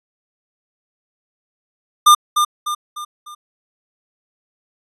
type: tone with echo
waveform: square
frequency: 1204 Hz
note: D6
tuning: 43 cents sharp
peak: -6 dBFS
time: 2.06-2.15 s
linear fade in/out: 10 ms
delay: 300 ms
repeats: 4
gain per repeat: -7 dB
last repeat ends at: 3.35 s
effects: resampled to 32000 Hz